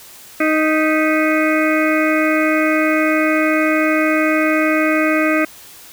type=harmonic tone with a mistuned harmonic; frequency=311.1 Hz; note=D#4; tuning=in tune; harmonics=1 / 2 / 4 / 5 / 6 / 7 / 8; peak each=-16 / -19 / -22 / -23 / -24 / -24 / -25 dBFS; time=0.4-5.45 s; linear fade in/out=5 ms; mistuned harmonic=6; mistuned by=+97 cents; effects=white hiss -40 dBFS RMS until 5.92 s